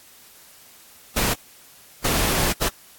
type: noise bursts at uneven times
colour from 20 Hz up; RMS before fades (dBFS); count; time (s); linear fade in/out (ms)
pink; -21; 3; 1.16-1.34 / 2.04-2.53 / 2.61-2.69; 10
effects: white hiss -49 dBFS RMS until 2.98 s + AAC 64 kbps